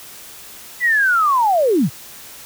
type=linear sweep; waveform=sine; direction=down; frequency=1999 to 103.83 Hz; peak=-12 dBFS; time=0.8-1.9 s; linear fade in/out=50 ms; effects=white hiss -38 dBFS RMS until 2.45 s